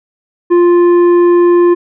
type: tone with tanh clipping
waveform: triangle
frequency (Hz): 349.2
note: F4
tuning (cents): 0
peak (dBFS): -6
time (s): 0.5-1.75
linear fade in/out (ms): 20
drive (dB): 12
effects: none